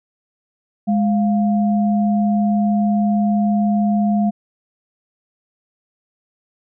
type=tone pair together; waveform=sine; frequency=207.7 / 698.6 Hz; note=G#3 / F5; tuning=0 / 0 cents; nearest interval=octave + major sixth; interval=2100 cents; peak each=-14 / -23 dBFS; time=0.87-4.31 s; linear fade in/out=20 ms; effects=none